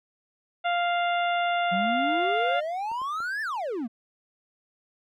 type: harmonic tone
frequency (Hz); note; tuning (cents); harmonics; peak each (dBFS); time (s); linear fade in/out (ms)
698; F5; -1; 1 / 2 / 3 / 4 / 5; -24 / -30 / -34 / -36 / -38; 0.64-2.61; 20
type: exponential two-way sweep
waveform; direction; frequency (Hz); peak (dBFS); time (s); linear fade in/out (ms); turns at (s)
triangle; up then down; 178.2 to 1800 to 211.9; -26; 1.71-3.88; 20; 3.42
type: clicks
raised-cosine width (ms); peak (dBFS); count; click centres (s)
1; -32; 3; 2.916 / 3.017 / 3.204
effects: none